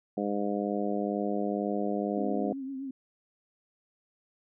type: harmonic tone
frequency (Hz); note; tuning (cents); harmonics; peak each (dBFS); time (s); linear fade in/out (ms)
102.1; G#2; -29; 2 / 3 / 4 / 5 / 6 / 7; -32 / -34 / -35 / -36 / -37 / -37; 0.17-2.53; 5
type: tone with vibrato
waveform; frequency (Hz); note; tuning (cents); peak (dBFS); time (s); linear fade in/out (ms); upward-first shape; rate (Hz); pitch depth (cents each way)
sine; 268.8; C4; +47; -34; 2.17-2.91; 5; triangle; 7.9; 62
effects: none